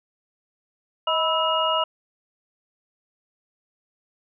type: tone cluster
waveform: sine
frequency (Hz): 633 / 984 / 1308 / 2863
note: D#5 / B5 / E6 / F7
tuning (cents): +30 / -7 / -14 / +42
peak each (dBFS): -25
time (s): 1.07-1.84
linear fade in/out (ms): 5
effects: none